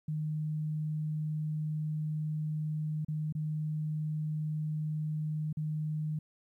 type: tone with dropouts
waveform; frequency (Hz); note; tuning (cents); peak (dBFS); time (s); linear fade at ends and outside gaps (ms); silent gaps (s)
sine; 153.7; D#3; -21; -31; 0.08-6.19; 5; 3.048-3.083 / 3.325-3.35 / 5.528-5.57
effects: 12-bit